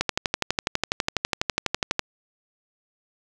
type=click train; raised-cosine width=0.2 ms; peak=-4 dBFS; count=25; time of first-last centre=0.01-1.993 s; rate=12.1 Hz; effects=none